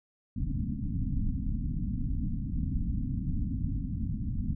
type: low-pass noise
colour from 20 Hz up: pink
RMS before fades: -31 dBFS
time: 0.36-4.55 s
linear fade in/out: 10 ms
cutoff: 280 Hz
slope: 96 dB/octave
effects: none